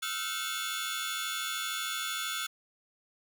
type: tone cluster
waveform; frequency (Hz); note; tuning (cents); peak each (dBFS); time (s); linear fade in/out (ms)
sawtooth; 1307 / 1400 / 1529 / 2182 / 3469; E6 / F6 / G6 / C#7 / A7; -15 / +4 / -44 / -28 / -25; -36 / -36 / -38 / -39 / -33; 0.02-2.47; 10
effects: none